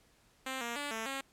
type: tone with pitch steps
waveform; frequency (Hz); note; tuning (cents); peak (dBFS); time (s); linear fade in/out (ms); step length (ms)
5% pulse; 262.9 / 235.7 / 289 / 223 / 271.2; C4 / A#3 / D4 / A3 / C#4; +8 / +19 / -28 / +23 / -38; -25; 0.46-1.21; 5; 150
effects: pink hiss -67 dBFS RMS until 1.32 s + low-pass 12000 Hz 12 dB/octave